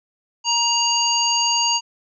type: harmonic tone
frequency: 942 Hz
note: A#5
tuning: 18 cents sharp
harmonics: 1 / 3 / 5 / 7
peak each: -22 / -22 / -22 / -22 dBFS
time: 0.44-1.81 s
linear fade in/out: 50 ms
effects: none